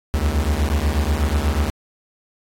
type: beating tone pair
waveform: 45% pulse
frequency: 69.3 / 77.5 Hz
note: C#2 / D#2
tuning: 0 / -6 cents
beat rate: 8.2 Hz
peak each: -20 dBFS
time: 0.14-1.7 s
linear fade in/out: 0 ms
effects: AAC 48 kbps